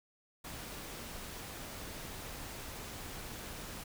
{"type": "noise", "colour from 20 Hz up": "pink", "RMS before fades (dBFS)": -45, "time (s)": [0.44, 3.84], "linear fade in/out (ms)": 10, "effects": []}